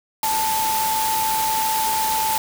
sine tone in noise, 880 Hz, A5, in tune, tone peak -20 dBFS, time 0.23-2.38 s, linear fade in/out 2 ms, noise white, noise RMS -25 dBFS, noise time 0.23-2.38 s, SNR +2 dB, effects none

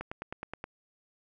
click train, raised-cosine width 0.5 ms, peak -22 dBFS, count 7, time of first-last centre 0.01-0.641 s, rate 9.51 Hz, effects none

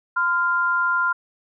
sine tone pair together, 1024.9 / 1396.9 Hz, C6 / F6, -36 / 0 cents, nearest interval perfect fourth, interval 536 cents, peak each -23 / -19 dBFS, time 0.16-1.13 s, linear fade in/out 10 ms, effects none

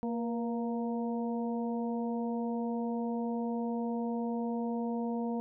harmonic tone with a mistuned harmonic, 232.4 Hz, A#3, 5 cents flat, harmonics 1 / 2 / 3 / 4, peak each -32 / -38 / -42 / -44 dBFS, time 0.03-5.4 s, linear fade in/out 0 ms, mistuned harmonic 2, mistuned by +41 cents, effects none

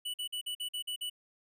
square tone bursts, 2960 Hz, F#7, in tune, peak -35 dBFS, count 8, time 0.05-1.099 s, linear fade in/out 10 ms, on 90 ms, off 47 ms, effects none

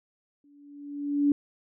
sine tone with exponential growth, 287.4 Hz, D4, 37 cents flat, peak -17 dBFS, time 0.44-1.32 s, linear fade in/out 2 ms, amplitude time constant 190 ms, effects none

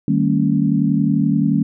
sine chord, Eb dominant seventh, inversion none, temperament equal with one note detuned, 155.56 / 196 / 227.2 / 277.2 Hz, Eb3 / G3 / Bb3 / Db4, 0 / 0 / -44 / 0 cents, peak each -19 dBFS, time 0.08-1.63 s, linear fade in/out 2 ms, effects none

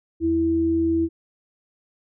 sine tone pair together, 82.78 / 329.1 Hz, E2 / E4, +8 / -3 cents, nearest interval 2 octaves, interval 2389 cents, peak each -29 / -18 dBFS, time 0.2-1.09 s, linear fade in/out 50 ms, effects none

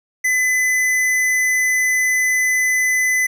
sine tone with hard clipping, 2013 Hz, B6, 33 cents sharp, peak -16 dBFS, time 0.24-3.27 s, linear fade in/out 10 ms, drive 14 dB, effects none

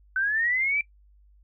sine linear sweep, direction up, 1509 to 2349 Hz, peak -22 dBFS, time 0.16-0.81 s, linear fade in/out 2 ms, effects noise-tail reverb RT60 0.1 s tail -21 dB re dry + added 50 Hz sine -54 dBFS peak until 1.43 s

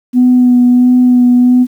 sine tone with vibrato, 247.9 Hz, B3, 7 cents sharp, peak -3 dBFS, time 0.13-1.67 s, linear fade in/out 50 ms, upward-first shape sine, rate 1.5 Hz, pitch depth 16 cents each way, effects tanh soft clip ceiling 0 dBFS + 7-bit

